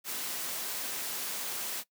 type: noise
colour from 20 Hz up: white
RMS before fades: -36 dBFS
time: 0.04-1.84 s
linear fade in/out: 50 ms
effects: noise-tail reverb RT60 0.1 s tail -19 dB re dry + high-pass 200 Hz 12 dB/octave